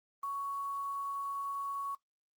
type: tone with quantisation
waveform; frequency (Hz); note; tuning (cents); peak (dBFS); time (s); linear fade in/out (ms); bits
sine; 1115; C#6; +10; -34; 0.23-1.95; 5; 9
effects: noise-tail reverb RT60 0.1 s tail -20 dB re dry + Opus 24 kbps